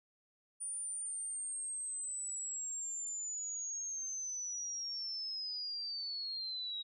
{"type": "linear sweep", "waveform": "sine", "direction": "down", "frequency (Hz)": [9397, 3800], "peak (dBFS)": -38, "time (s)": [0.6, 6.83], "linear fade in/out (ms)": 20, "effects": []}